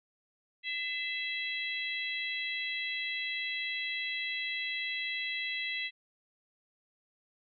harmonic tone with a mistuned harmonic, 659.3 Hz, E5, in tune, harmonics 3 / 4 / 5 / 6, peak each -36 / -38 / -40 / -42 dBFS, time 0.63-5.91 s, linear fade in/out 50 ms, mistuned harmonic 3, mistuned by +40 cents, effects none

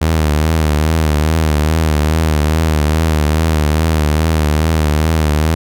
sawtooth tone with vibrato, 77.78 Hz, D#2, in tune, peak -7 dBFS, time 0.01-5.55 s, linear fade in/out 10 ms, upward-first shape triangle, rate 2.4 Hz, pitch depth 86 cents each way, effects none

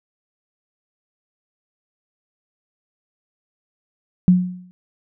sine tone with exponential decay, 181 Hz, F#3, 38 cents flat, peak -6 dBFS, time 4.28-4.71 s, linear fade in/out 0 ms, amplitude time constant 92 ms, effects none

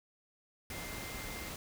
sine tone in noise, 2093 Hz, C7, in tune, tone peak -48 dBFS, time 0.71-1.49 s, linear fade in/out 2 ms, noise pink, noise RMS -43 dBFS, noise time 0.7-1.56 s, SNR -8 dB, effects none

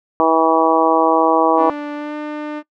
harmonic tone, 161.9 Hz, E3, 31 cents flat, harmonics 2 / 3 / 4 / 5 / 6 / 7, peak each -18 / -18 / -18 / -18 / -18 / -18 dBFS, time 0.2-1.7 s, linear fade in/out 0 ms
sawtooth tone with pitch glide, 293.7 to 300 Hz, D4 to D4, 0 to +37 cents, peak -19 dBFS, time 1.56-2.63 s, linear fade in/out 50 ms, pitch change +37 cents, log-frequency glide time 1.94-2.15 s
effects noise-tail reverb RT60 0.1 s tail -21 dB re dry + low-pass 2000 Hz 12 dB/octave

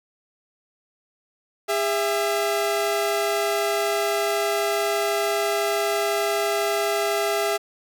sawtooth tone pair together, 406.3 / 666.5 Hz, G#4 / E5, -38 / +19 cents, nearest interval major sixth, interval 857 cents, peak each -20 dBFS, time 1.68-7.58 s, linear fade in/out 20 ms, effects none

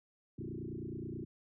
sine tone with frequency modulation, 233.1 Hz, A#3, in tune, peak -39 dBFS, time 0.38-1.25 s, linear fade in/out 10 ms, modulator 29.4 Hz, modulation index 4.9, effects none

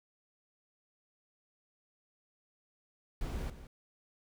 brown noise with echo, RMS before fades -37 dBFS, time 3.21-3.5 s, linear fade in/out 2 ms, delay 170 ms, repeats 1, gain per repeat -12 dB, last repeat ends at 3.67 s, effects none

